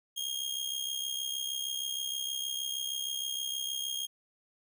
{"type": "tone with amplitude modulation", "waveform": "sawtooth", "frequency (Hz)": 3243, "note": "G#7", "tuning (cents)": -42, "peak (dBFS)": -27, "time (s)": [0.16, 4.07], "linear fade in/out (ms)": 20, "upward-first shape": "sine", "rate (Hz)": 66.4, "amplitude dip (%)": 65, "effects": []}